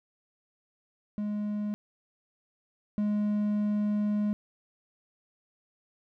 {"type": "tone pair in turn", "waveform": "triangle", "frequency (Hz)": [208.5, 208.5], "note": ["G#3", "G#3"], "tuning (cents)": [7, 7], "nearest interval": "unison", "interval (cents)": 0, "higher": "neither", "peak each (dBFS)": [-27, -23], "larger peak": "second", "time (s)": [[1.18, 1.74], [2.98, 4.33]], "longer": "second", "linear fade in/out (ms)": 0, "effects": []}